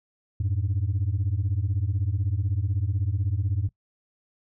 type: beating tone pair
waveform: sine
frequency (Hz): 89.9 / 105.9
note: F#2 / G#2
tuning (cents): -49 / +34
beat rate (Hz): 16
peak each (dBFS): -24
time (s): 0.4-3.69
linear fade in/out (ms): 5
effects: noise-tail reverb RT60 0.1 s tail -22 dB re dry + tanh soft clip ceiling -19 dBFS